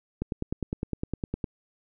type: click train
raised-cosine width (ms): 3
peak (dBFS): -16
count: 13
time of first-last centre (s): 0.22-1.442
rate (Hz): 9.82
effects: none